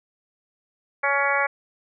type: harmonic tone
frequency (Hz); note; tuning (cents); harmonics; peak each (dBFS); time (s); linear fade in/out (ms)
280.4; C#4; +20; 2 / 3 / 4 / 5 / 6 / 7 / 8; -27 / -27 / -27 / -27 / -27 / -27 / -27; 1.03-1.47; 10
effects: none